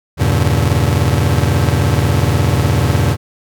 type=chord; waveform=40% pulse; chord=E diminished seventh; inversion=none; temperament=just; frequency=82.41 / 98.89 / 118.67 / 142.4 Hz; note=E2 / G2 / Bb2 / Db3; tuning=0 / +16 / +31 / +47 cents; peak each=-16 dBFS; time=0.17-3.17 s; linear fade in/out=50 ms; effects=none